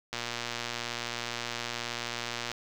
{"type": "click train", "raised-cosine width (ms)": 0.2, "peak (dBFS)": -16, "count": 285, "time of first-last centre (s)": [0.13, 2.517], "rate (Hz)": 119, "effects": ["7-bit"]}